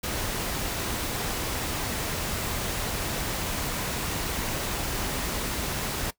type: noise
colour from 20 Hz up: pink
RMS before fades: -30 dBFS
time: 0.03-6.11 s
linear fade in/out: 10 ms
effects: noise-tail reverb RT60 0.1 s tail -19 dB re dry

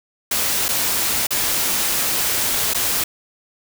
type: noise with dropouts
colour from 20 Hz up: white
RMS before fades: -20 dBFS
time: 0.31-3.04 s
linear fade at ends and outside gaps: 5 ms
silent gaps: 0.683-0.688 / 1.269-1.306 / 2.737-2.745 s
effects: none

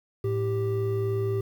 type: tone pair together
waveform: triangle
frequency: 109.56 / 392 Hz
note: A2 / G4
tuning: -7 / 0 cents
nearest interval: octave + minor seventh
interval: 2207 cents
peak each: -25 dBFS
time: 0.24-1.41 s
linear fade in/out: 5 ms
effects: 9-bit

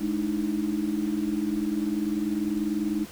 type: tone cluster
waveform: sine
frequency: 210.6 / 299.6 / 319.8 Hz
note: G#3 / D4 / D#4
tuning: +24 / +35 / +48 cents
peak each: -29 dBFS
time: 0-3.06 s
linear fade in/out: 20 ms
effects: pink hiss -45 dBFS RMS until 3.11 s

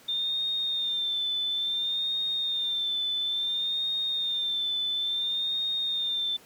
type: tone with vibrato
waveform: sine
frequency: 3603 Hz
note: A7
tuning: 40 cents sharp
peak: -26 dBFS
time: 0.08-6.37 s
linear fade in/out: 10 ms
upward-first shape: sine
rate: 0.58 Hz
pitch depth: 45 cents each way
effects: pink hiss -54 dBFS RMS until 6.45 s + high-pass 150 Hz 12 dB/octave

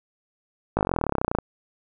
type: slowing click train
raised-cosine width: 1 ms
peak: -8 dBFS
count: 24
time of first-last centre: 0.77-1.387 s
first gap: 19 ms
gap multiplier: 1.03
effects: none

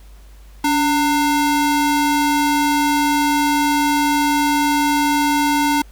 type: ring-modulated tone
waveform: square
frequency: 598 Hz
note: D5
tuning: 31 cents sharp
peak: -12 dBFS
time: 0.64-5.82 s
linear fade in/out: 5 ms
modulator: 312 Hz
effects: added 50 Hz sine -39 dBFS peak until 5.91 s + pink hiss -52 dBFS RMS until 5.91 s

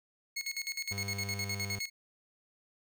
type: tone with tremolo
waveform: 20% pulse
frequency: 2178 Hz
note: C#7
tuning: 31 cents flat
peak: -28 dBFS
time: 0.36-1.9 s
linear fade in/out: 10 ms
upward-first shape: square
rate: 9.7 Hz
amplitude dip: 80%
type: tone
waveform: 35% pulse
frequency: 99.5 Hz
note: G2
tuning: 26 cents sharp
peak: -36 dBFS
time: 0.91-1.79 s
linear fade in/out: 5 ms
effects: none

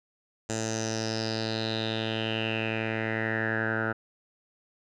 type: tone with low-pass filter sweep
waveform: 10% pulse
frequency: 111.2 Hz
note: A2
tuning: 19 cents sharp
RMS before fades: -30 dBFS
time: 0.49-3.93 s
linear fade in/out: 10 ms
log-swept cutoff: 7100 to 1400 Hz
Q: 6.4
effects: none

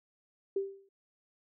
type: tone with exponential decay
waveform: sine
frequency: 392 Hz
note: G4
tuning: in tune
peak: -26 dBFS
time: 0.56-0.89 s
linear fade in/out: 5 ms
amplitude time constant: 70 ms
effects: none

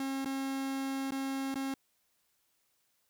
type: tone with dropouts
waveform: 45% pulse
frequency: 270 Hz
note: C#4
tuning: 45 cents flat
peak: -33 dBFS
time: 0-1.74 s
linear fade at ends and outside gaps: 2 ms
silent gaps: 0.247-0.257 / 1.108-1.12 / 1.543-1.556 s
effects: white hiss -75 dBFS RMS until 3.09 s

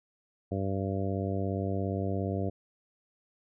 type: harmonic tone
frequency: 97.2 Hz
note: G2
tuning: 14 cents flat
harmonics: 1 / 2 / 3 / 4 / 5 / 6 / 7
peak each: -32 / -35 / -37 / -38 / -39 / -40 / -40 dBFS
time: 0.51-2.5 s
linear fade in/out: 10 ms
effects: none

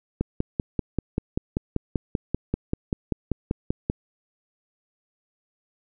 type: click train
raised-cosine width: 3 ms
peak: -10 dBFS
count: 20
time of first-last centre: 0.21-3.899 s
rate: 5.15 Hz
effects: none

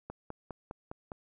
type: click train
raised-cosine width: 1 ms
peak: -26 dBFS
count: 6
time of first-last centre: 0.1-1.118 s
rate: 4.91 Hz
effects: none

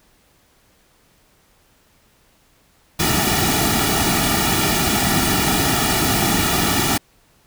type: noise with comb filter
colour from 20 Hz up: pink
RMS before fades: -18 dBFS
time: 2.99-6.98 s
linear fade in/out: 10 ms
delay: 1.9 ms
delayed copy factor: -0.85
effects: pink hiss -57 dBFS RMS until 7.46 s

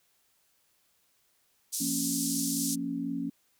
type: band-pass noise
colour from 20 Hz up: white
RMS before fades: -33 dBFS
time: 1.72-2.76 s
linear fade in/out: 20 ms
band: 5000 to 11000 Hz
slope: 24 dB/octave
type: chord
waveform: sine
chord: Bb minor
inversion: second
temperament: equal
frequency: 174.61 / 233.1 / 277.2 Hz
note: F3 / Bb3 / Db4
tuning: 0 / 0 / 0 cents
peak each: -38 / -36 / -32 dBFS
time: 1.8-3.3 s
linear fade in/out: 10 ms
effects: white hiss -70 dBFS RMS until 3.59 s

